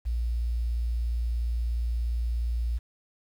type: tone with quantisation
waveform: sine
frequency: 58.5 Hz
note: A#1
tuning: 7 cents sharp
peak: -25 dBFS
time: 0.05-2.79 s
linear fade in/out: 20 ms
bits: 9
effects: none